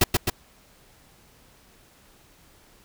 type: noise with echo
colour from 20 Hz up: pink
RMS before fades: -17 dBFS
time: 0.01-0.04 s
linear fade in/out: 5 ms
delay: 130 ms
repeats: 2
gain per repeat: -3 dB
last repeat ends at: 0.3 s
effects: pink hiss -56 dBFS RMS until 2.84 s